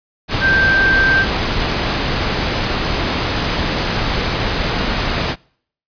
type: tone in noise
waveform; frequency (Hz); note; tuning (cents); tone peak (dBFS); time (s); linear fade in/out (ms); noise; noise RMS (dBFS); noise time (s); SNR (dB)
sine; 1568; G6; 0; -11; 0.4-1.26; 50; pink; -18; 0.28-5.36; +4
effects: noise-tail reverb RT60 0.6 s tail -26 dB re dry + resampled to 11025 Hz